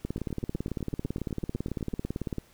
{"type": "two click trains", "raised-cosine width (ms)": 3, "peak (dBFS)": [-23, -18], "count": [15, 43], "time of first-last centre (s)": [[0.18, 1.934], [0.05, 2.383]], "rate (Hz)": [7.98, 18], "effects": ["pink hiss -60 dBFS RMS until 2.53 s"]}